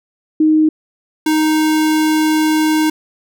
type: tone pair in turn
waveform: sine / square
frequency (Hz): 311.1 / 311.1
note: D#4 / D#4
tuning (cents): 0 / 0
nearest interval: unison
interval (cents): 0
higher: neither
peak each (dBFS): -8 / -12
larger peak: first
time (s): 0.4-0.69 / 1.26-2.9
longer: second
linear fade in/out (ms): 5
effects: none